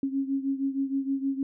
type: beating tone pair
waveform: sine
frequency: 270.9 / 277.3 Hz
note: C#4 / C#4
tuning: -40 / +1 cents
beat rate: 6.4 Hz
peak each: -27 / -31 dBFS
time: 0.03-1.43 s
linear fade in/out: 2 ms
effects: none